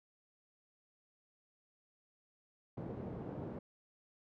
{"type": "band-pass noise", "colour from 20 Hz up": "pink", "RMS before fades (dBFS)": -44, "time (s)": [2.77, 3.59], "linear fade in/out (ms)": 5, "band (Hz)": [120, 510], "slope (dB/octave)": 12, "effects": []}